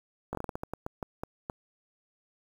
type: slowing click train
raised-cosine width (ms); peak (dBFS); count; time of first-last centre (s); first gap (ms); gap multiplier
1; -20; 13; 0.33-1.499; 19; 1.27
effects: 8-bit